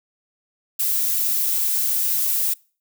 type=noise; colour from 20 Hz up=violet; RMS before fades=-21 dBFS; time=0.79-2.54 s; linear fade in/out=10 ms; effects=noise-tail reverb RT60 0.4 s tail -25 dB re dry